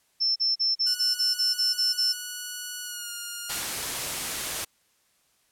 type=tone bursts; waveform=sine; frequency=5340 Hz; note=E8; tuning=22 cents sharp; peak=-21 dBFS; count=10; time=0.2-2.133 s; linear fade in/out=20 ms; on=160 ms; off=37 ms
type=tone with pitch glide; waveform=5% pulse; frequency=1469 to 1417.3 Hz; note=F#6 to F6; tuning=-13 to +25 cents; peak=-22 dBFS; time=0.86-3.61 s; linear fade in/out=10 ms; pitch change=-62 cents; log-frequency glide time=2.83-3.12 s
type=noise; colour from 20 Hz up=white; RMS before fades=-30 dBFS; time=3.49-4.65 s; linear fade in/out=10 ms
effects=white hiss -67 dBFS RMS until 5.51 s + low-pass 12000 Hz 12 dB/octave